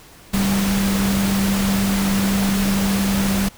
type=tone in noise; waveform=sine; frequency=196.4 Hz; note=G3; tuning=4 cents sharp; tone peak=-17 dBFS; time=0.33-3.49 s; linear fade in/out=10 ms; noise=pink; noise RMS=-24 dBFS; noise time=0.33-3.49 s; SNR=+4 dB; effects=pink hiss -45 dBFS RMS until 3.57 s